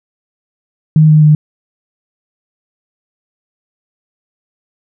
sine tone with pitch steps, 155.56 / 153.6 / 151.66 Hz, D#3 / D#3 / D#3, 0 / -22 / -44 cents, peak -3 dBFS, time 0.96-1.35 s, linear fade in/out 2 ms, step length 130 ms, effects none

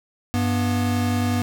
square tone pair together, 98 / 243 Hz, G2 / B3, 0 / -28 cents, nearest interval octave + major third, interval 1572 cents, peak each -23 dBFS, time 0.34-1.42 s, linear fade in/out 0 ms, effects none

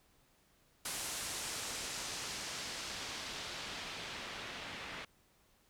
white noise with low-pass filter sweep, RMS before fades -43 dBFS, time 0.85-5.05 s, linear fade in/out 5 ms, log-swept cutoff 10000 to 2600 Hz, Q 0.95, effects pink hiss -70 dBFS RMS until 5.69 s

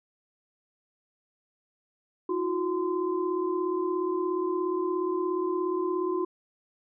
sine tone cluster, 326.6 / 363.6 / 1032 Hz, E4 / F#4 / C6, -16 / -30 / -24 cents, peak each -32 / -27 / -34 dBFS, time 2.29-6.25 s, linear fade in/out 5 ms, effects none

